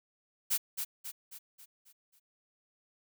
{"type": "noise with echo", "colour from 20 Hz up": "blue", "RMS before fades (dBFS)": -29, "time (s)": [0.5, 0.58], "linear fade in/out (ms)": 20, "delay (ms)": 270, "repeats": 6, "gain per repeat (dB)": -6, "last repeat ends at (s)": 2.2, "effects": []}